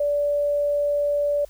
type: tone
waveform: sine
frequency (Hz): 580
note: D5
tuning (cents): -22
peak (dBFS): -19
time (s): 0-1.45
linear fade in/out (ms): 5
effects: added 50 Hz sine -48 dBFS peak until 1.49 s + white hiss -56 dBFS RMS until 1.49 s